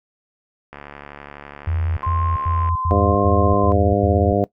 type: click train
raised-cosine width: 0.5 ms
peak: -20 dBFS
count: 142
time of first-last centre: 0.73-2.688 s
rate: 72 Hz
type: tone bursts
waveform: sine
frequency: 84 Hz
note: E2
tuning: 33 cents sharp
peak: -18 dBFS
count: 7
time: 1.67-4.328 s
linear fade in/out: 5 ms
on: 300 ms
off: 93 ms
type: tone with vibrato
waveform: sine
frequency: 1046.5 Hz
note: C6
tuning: in tune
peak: -22 dBFS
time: 2.03-3.72 s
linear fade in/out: 0 ms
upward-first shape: sine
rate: 1 Hz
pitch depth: 22 cents each way
type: harmonic tone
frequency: 100.8 Hz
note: G2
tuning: 49 cents sharp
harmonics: 1 / 2 / 3 / 4 / 5 / 6 / 7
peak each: -23 / -23 / -23 / -23 / -23 / -23 / -23 dBFS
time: 2.91-4.44 s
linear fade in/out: 0 ms
effects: noise-tail reverb RT60 0.1 s tail -19 dB re dry